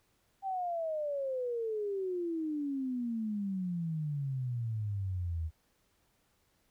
sine exponential sweep, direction down, 788 to 78 Hz, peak -32 dBFS, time 0.42-5.51 s, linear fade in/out 50 ms, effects pink hiss -73 dBFS RMS until 6.7 s

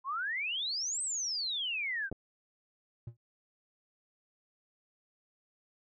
sine exponential two-way sweep, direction up then down, 1016 to 8372 to 1505 Hz, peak -32 dBFS, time 0.04-2.1 s, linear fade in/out 50 ms, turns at 1.02 s
clicks, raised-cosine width 2 ms, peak -27 dBFS, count 2, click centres 2.116 / 2.126 s
triangle tone with exponential decay, 116.6 Hz, A#2, 1 cent sharp, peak -34 dBFS, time 3.07-3.17 s, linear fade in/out 5 ms, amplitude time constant 21 ms
effects none

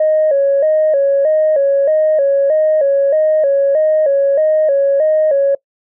sine tone with vibrato, 587.3 Hz, D5, in tune, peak -8 dBFS, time 0-5.55 s, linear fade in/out 5 ms, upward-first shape square, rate 1.6 Hz, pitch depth 98 cents each way, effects noise-tail reverb RT60 0.1 s tail -22 dB re dry + tanh soft clip ceiling -5 dBFS

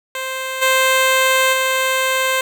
10% pulse tone with level steps, 523.3 Hz, C5, in tune, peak -14 / -4 / -7 dBFS, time 0.15-2.41 s, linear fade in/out 2 ms, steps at 0.61 / 1.52 s, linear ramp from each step 20 ms, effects none

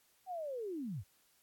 sine linear sweep, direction down, 767 to 73.42 Hz, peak -38 dBFS, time 0.26-1.04 s, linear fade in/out 50 ms, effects white hiss -71 dBFS RMS until 1.42 s + AAC 64 kbps

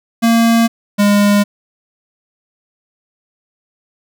square tone pair in turn, 230 / 204.3 Hz, A#3 / G#3, -23 / -28 cents, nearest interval major second, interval 205 cents, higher first, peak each -9 dBFS, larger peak neither, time 0.22-0.68 / 0.98-1.44 s, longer neither, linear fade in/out 20 ms, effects none

